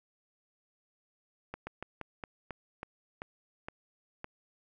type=slowing click train; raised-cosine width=0.5 ms; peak=-24 dBFS; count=10; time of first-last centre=1.54-4.244 s; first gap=130 ms; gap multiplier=1.2; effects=none